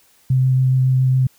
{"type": "tone with vibrato", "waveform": "sine", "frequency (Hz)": 129.9, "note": "C3", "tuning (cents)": -12, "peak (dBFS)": -12, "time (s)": [0.3, 1.27], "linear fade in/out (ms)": 5, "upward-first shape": "sine", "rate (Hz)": 7.2, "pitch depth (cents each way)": 10, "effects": ["white hiss -55 dBFS RMS until 1.38 s"]}